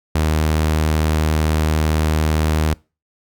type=tone; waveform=sawtooth; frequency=77.8 Hz; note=D#2; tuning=in tune; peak=-11 dBFS; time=0.15-2.74 s; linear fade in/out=5 ms; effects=noise-tail reverb RT60 0.3 s tail -24 dB re dry